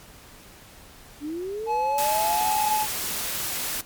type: linear sweep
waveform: sine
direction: up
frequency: 280.2 to 864 Hz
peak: -28 dBFS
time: 1.2-2.77 s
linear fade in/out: 50 ms
type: tone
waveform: triangle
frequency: 856 Hz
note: A5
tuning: 48 cents flat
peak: -20 dBFS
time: 1.66-2.87 s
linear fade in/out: 50 ms
type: noise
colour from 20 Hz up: white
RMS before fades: -29 dBFS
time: 1.98-3.81 s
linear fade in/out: 2 ms
effects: pink hiss -48 dBFS RMS until 3.85 s + MP3 96 kbps